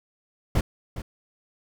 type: noise with echo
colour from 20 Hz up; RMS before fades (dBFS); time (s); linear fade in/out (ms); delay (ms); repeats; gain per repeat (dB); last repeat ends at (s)
brown; -20; 0.55-0.61; 5; 410; 1; -12; 1.02
effects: none